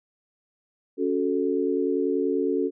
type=chord; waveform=sine; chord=F# minor; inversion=second; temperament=equal with one note detuned; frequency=278.9 / 370 / 440 Hz; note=C#4 / F#4 / A4; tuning=+11 / 0 / 0 cents; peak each=-26 dBFS; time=0.97-2.71 s; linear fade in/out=50 ms; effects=none